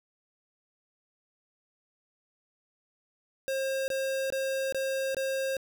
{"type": "tone bursts", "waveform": "square", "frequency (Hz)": 535, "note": "C5", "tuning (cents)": 38, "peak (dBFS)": -29, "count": 5, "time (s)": [3.48, 5.568], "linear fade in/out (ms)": 0, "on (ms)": 400, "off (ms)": 22, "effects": []}